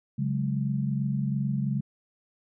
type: chord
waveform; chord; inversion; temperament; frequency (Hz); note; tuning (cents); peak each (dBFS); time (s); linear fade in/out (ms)
sine; C# suspended fourth; none; equal; 138.59 / 185 / 207.7; C#3 / F#3 / G#3; 0 / 0 / 0; -27 / -33 / -30; 0.18-1.81; 10
effects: none